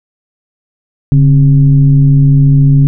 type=tone with frequency modulation; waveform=sine; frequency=141.9 Hz; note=C#3; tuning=41 cents sharp; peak=-3 dBFS; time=1.12-2.87 s; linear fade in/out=0 ms; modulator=125 Hz; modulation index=0.52; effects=none